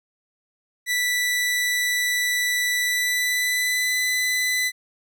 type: tone with pitch glide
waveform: sawtooth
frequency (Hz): 1972 to 2002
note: B6 to B6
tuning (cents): -3 to +23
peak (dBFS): -17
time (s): 0.86-4.72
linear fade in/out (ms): 50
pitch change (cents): +26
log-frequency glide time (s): 2.79-3.94
effects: none